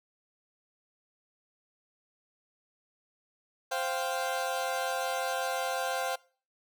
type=chord; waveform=30% pulse; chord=C suspended fourth; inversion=none; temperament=equal; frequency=523.3 / 698.5 / 784 Hz; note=C5 / F5 / G5; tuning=0 / 0 / 0 cents; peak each=-32 dBFS; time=3.71-6.16 s; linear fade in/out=10 ms; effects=noise-tail reverb RT60 0.4 s tail -22 dB re dry